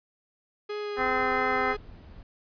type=tone with vibrato; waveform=45% pulse; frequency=415.3 Hz; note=G#4; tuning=in tune; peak=-31 dBFS; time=0.69-1.77 s; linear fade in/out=10 ms; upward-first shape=sine; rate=2.9 Hz; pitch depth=11 cents each way
type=harmonic tone; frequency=257.7 Hz; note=C4; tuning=26 cents flat; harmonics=1 / 2 / 3 / 4 / 5 / 6 / 7 / 8; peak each=-36 / -34 / -30 / -34 / -30 / -35 / -36 / -31 dBFS; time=0.96-1.76 s; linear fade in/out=50 ms
type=noise; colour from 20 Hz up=brown; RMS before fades=-46 dBFS; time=0.98-2.23 s; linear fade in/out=2 ms
effects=resampled to 11025 Hz